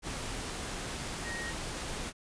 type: tone in noise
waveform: sine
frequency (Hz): 1876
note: A#6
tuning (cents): +11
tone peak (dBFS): -38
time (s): 1.23-1.54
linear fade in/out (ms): 50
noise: pink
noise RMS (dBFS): -38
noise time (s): 0.02-2.13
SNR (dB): -3
effects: resampled to 22050 Hz